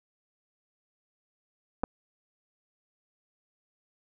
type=clicks; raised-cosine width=1 ms; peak=-15 dBFS; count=2; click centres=1.835 / 1.839 s; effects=none